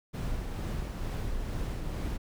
brown noise with tremolo, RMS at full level -32 dBFS, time 0.13-2.18 s, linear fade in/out 20 ms, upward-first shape triangle, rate 2.2 Hz, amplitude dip 35%, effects none

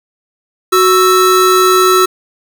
square tone pair together, 370 / 1319.6 Hz, F#4 / E6, 0 / +1 cents, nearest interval octave + minor seventh, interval 2201 cents, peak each -10 dBFS, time 0.72-2.06 s, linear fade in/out 10 ms, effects none

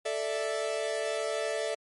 45% pulse chord, A suspended fourth, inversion none, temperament equal, 440 / 587.3 / 659.3 Hz, A4 / D5 / E5, 0 / 0 / 0 cents, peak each -34 dBFS, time 0.05-1.75 s, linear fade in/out 10 ms, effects MP3 48 kbps

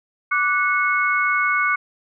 sine tone cluster, 1169 / 1476 / 2191 Hz, D6 / F#6 / C#7, -8 / -5 / -21 cents, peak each -21 dBFS, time 0.31-1.76 s, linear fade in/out 10 ms, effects none

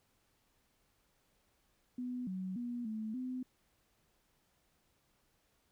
sine tone with pitch steps, 248.6 / 186.8 / 241.2 / 218 / 254.5 Hz, B3 / F#3 / B3 / A3 / C4, +12 / +17 / -41 / -16 / -48 cents, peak -37 dBFS, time 1.98-3.43 s, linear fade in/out 5 ms, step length 290 ms, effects pink hiss -75 dBFS RMS until 5.71 s

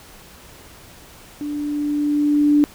sine tone with level ramp, 293.7 Hz, D4, in tune, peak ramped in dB -24 to -10 dBFS, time 1.41-2.64 s, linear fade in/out 0 ms, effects pink hiss -44 dBFS RMS until 2.74 s

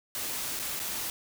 white noise with dropouts, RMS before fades -34 dBFS, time 0.15-1.1 s, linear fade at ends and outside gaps 1 ms, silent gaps 0.592-0.596 / 0.794-0.799 s, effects none

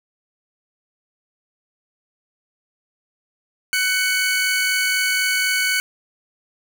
sawtooth tone pair together, 1500 / 2228 Hz, F#6 / C#7, +23 / +8 cents, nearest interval perfect fifth, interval 685 cents, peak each -17 dBFS, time 3.73-5.8 s, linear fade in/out 0 ms, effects none

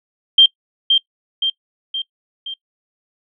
sine tone with echo, 3170 Hz, G7, 19 cents sharp, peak -4 dBFS, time 0.38-0.46 s, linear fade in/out 5 ms, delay 520 ms, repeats 4, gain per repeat -5 dB, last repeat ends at 2.54 s, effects noise-tail reverb RT60 0.1 s tail -23 dB re dry

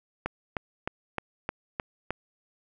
click train, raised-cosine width 0.5 ms, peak -14 dBFS, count 7, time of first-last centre 0.26-2.106 s, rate 3.25 Hz, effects none

